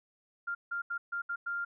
sine tone bursts at uneven times, 1396.9 Hz, F6, in tune, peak -32 dBFS, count 6, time 0.47-0.55 / 0.71-0.82 / 0.9-0.98 / 1.12-1.22 / 1.29-1.36 / 1.46-1.65 s, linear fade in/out 10 ms, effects none

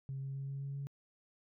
sine tone with pitch steps, 135.3 / 136.16 / 137.03 / 137.9 / 138.78 / 139.67 Hz, C#3 / C#3 / C#3 / C#3 / C#3 / C#3, -42 / -31 / -20 / -9 / +2 / +13 cents, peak -37 dBFS, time 0.09-0.87 s, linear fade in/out 0 ms, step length 130 ms, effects tanh soft clip ceiling -34 dBFS

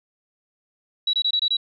sine tone bursts, 3900 Hz, B7, 23 cents flat, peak -18 dBFS, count 6, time 1.07-1.569 s, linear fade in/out 5 ms, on 64 ms, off 23 ms, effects none

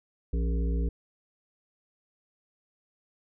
harmonic tone with a mistuned harmonic, 58.1 Hz, A#1, 5 cents flat, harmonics 1 / 3 / 5 / 7 / 8, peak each -25 / -35 / -39 / -42 / -43 dBFS, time 0.33-0.89 s, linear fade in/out 5 ms, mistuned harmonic 5, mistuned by -85 cents, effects none

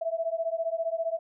sine beating tone pair, 652 / 667 Hz, E5 / E5, -19 / +20 cents, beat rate 15 Hz, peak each -30 dBFS, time 0.01-1.19 s, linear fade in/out 10 ms, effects none

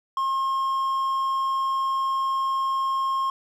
triangle tone, 1072 Hz, C6, 42 cents sharp, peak -20 dBFS, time 0.17-3.3 s, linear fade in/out 2 ms, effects none

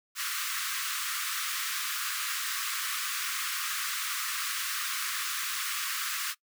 pink high-pass noise, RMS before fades -33 dBFS, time 0.15-6.35 s, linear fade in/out 50 ms, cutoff 1100 Hz, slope 96 dB/octave, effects noise-tail reverb RT60 0.1 s tail -21 dB re dry

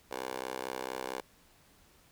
10% pulse tone with high-pass filter, 64.4 Hz, C2, 27 cents flat, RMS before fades -39 dBFS, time 0.11-1.21 s, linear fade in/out 5 ms, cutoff 560 Hz, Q 2.4, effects pink hiss -63 dBFS RMS until 2.11 s

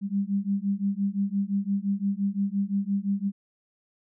sine beating tone pair, 196 / 201.8 Hz, G3 / G#3, 0 / -49 cents, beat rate 5.8 Hz, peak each -27 dBFS, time 0.01-3.32 s, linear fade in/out 50 ms, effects none

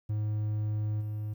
triangle tone with level steps, 106.3 Hz, G#2, 41 cents sharp, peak -26 / -30 dBFS, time 0.09-1.34 s, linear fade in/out 10 ms, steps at 1 s, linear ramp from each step 20 ms, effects 11-bit

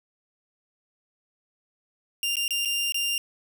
sawtooth tone with dropouts, 2794 Hz, F7, in tune, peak -21 dBFS, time 2.23-3.18 s, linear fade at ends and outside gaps 1 ms, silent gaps 2.356-2.368 / 2.48-2.507 / 2.65-2.656 / 2.922-2.944 s, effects none

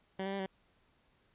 15% pulse tone with pitch steps, 191 / 195 / 197.1 / 190.8 Hz, G3 / G3 / G3 / G3, -45 / -9 / +10 / -47 cents, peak -29 dBFS, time 0.19-0.462 s, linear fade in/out 5 ms, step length 68 ms, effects pink hiss -71 dBFS RMS until 1.34 s + resampled to 8000 Hz

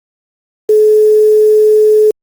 sine tone with quantisation, 428.1 Hz, A4, 47 cents flat, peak -4 dBFS, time 0.69-2.11 s, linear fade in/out 5 ms, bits 5, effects Opus 48 kbps

